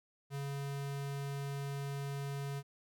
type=tone; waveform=square; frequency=140 Hz; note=C#3; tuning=18 cents sharp; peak=-38 dBFS; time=0.3-2.63 s; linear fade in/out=50 ms; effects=none